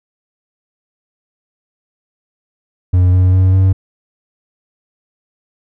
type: tone with pitch steps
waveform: triangle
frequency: 90.5 / 91.92 / 93.37 / 94.83 Hz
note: F#2 / F#2 / F#2 / F#2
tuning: -38 / -11 / +16 / +43 cents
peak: -5 dBFS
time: 2.93-3.73 s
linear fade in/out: 10 ms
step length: 200 ms
effects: none